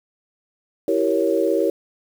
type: chord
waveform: sine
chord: E diminished seventh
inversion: none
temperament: equal with one note detuned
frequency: 329.6 / 387.5 / 466.2 / 554.4 Hz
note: E4 / G4 / Bb4 / Db5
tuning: 0 / -20 / 0 / 0 cents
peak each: -22 dBFS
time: 0.88-1.7 s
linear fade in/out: 2 ms
effects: 7-bit